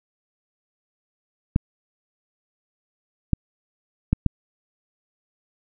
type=clicks; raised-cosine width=5 ms; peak=-5 dBFS; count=4; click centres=1.561 / 3.333 / 4.13 / 4.263 s; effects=none